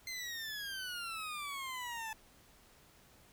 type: exponential sweep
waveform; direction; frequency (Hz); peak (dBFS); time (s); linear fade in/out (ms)
20% pulse; down; 2091 to 867; -35; 0.07-2.13; 2
effects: pink hiss -63 dBFS RMS until 3.32 s